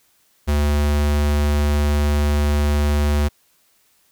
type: tone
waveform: square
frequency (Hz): 73.42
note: D2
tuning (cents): 0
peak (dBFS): -16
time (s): 0.47-3.29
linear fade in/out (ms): 20
effects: white hiss -60 dBFS RMS until 4.11 s